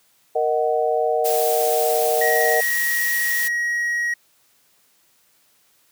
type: chord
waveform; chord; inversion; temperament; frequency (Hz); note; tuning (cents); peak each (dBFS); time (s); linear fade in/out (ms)
sine; D# minor; second; equal with one note detuned; 466.2 / 622.3 / 744.7; A#4 / D#5 / F#5; 0 / 0 / +11; -21 / -22 / -22; 0.35-2.61; 10
type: noise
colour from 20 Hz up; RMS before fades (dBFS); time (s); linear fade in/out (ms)
blue; -26; 1.24-3.49; 20
type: tone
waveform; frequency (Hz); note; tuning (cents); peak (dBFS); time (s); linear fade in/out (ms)
triangle; 1898; A#6; +31; -18; 2.21-4.14; 5
effects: white hiss -60 dBFS RMS until 5.91 s + high-pass 80 Hz 12 dB/octave